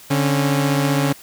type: tone pair together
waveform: sawtooth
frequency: 144.3 / 273.3 Hz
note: D3 / C#4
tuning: -30 / -24 cents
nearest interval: major seventh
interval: 1106 cents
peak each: -14 / -16 dBFS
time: 0.1-1.13 s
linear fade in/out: 10 ms
effects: white hiss -43 dBFS RMS until 1.22 s